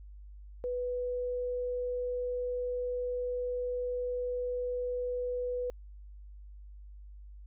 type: tone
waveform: sine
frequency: 494.4 Hz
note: B4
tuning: 2 cents sharp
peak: -31 dBFS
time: 0.64-5.7 s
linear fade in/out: 0 ms
effects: added 50 Hz sine -46 dBFS peak until 7.46 s